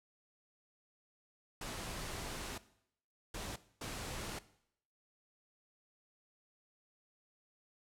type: noise bursts at uneven times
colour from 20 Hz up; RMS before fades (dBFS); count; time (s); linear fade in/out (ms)
pink; -43; 3; 1.61-2.58 / 3.34-3.56 / 3.81-4.39; 5
effects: noise-tail reverb RT60 0.7 s tail -17 dB re dry + low-pass 11000 Hz 12 dB/octave